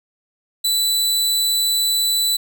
sawtooth tone, 3978 Hz, B7, 12 cents sharp, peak -13 dBFS, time 0.64-2.37 s, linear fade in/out 10 ms, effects none

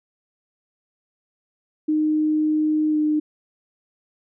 sine tone with pitch glide, 307.5 to 304 Hz, D#4 to D#4, -20 to -40 cents, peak -17 dBFS, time 1.88-3.2 s, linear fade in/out 10 ms, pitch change -20 cents, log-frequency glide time 2.9-2.97 s, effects none

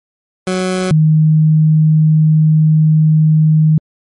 20% pulse / sine tone pair in turn, 185 / 155.89 Hz, F#3 / D#3, 0 / +4 cents, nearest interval minor third, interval 296 cents, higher first, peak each -9 / -6 dBFS, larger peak second, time 0.47-0.91 / 0.91-3.78 s, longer second, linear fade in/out 2 ms, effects MP3 48 kbps

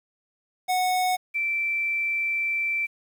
square / sine tone pair in turn, 736 / 2337 Hz, F#5 / D7, -9 / -9 cents, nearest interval octave + minor sixth, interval 2000 cents, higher second, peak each -22 / -23 dBFS, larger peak first, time 0.68-1.17 / 1.34-2.87 s, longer second, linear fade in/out 20 ms, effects 9-bit

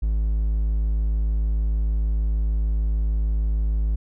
triangle tone, 53.3 Hz, G#1, 46 cents sharp, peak -17 dBFS, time 0.02-3.96 s, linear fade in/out 10 ms, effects none

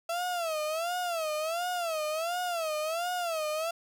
35% pulse tone with vibrato, 663 Hz, E5, 10 cents sharp, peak -28 dBFS, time 0.09-3.71 s, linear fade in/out 5 ms, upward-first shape sine, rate 1.4 Hz, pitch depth 150 cents each way, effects none

